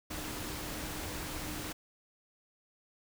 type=tone in noise; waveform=sine; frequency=304.7 Hz; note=D#4; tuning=36 cents flat; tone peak=-47 dBFS; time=0.1-1.73 s; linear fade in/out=10 ms; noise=pink; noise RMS=-40 dBFS; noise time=0.1-1.73 s; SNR=-10 dB; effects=none